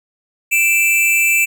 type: tone pair together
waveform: square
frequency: 2349 / 2646 Hz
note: D7 / E7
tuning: 0 / +6 cents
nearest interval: major second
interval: 206 cents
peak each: -15 dBFS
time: 0.51-1.46 s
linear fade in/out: 20 ms
effects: none